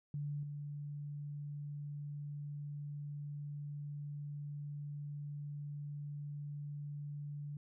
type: tone with level steps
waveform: sine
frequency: 145.6 Hz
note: D3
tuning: 15 cents flat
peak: -37 / -41 dBFS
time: 0.14-7.57 s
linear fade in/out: 2 ms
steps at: 0.43 s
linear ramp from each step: 2 ms
effects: none